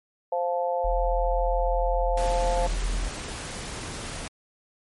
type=harmonic tone; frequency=174.61 Hz; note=F3; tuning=in tune; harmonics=3 / 4 / 5; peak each=-26 / -28 / -30 dBFS; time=0.32-2.67 s; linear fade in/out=5 ms
type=tone; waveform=sine; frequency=41.56 Hz; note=E1; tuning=15 cents sharp; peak=-24 dBFS; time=0.84-3.09 s; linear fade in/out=10 ms
type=noise; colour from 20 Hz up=pink; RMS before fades=-35 dBFS; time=2.17-4.28 s; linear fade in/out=5 ms
effects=MP3 48 kbps